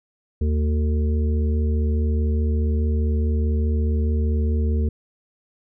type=harmonic tone with a mistuned harmonic; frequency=75.2 Hz; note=D2; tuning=42 cents sharp; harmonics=1 / 3 / 5 / 6; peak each=-18 / -28 / -34 / -34 dBFS; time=0.41-4.89 s; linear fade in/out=5 ms; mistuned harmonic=1; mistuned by=+36 cents; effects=none